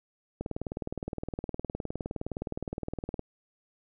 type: click train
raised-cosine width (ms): 2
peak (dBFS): -20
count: 55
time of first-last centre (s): 0.41-3.194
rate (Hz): 19.4
effects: none